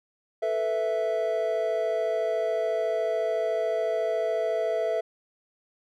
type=chord; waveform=triangle; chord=A suspended second; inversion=none; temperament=equal; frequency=440 / 493.9 / 659.3 Hz; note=A4 / B4 / E5; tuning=0 / 0 / 0 cents; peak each=-28 / -30 / -24 dBFS; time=0.42-5.01 s; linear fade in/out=10 ms; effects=none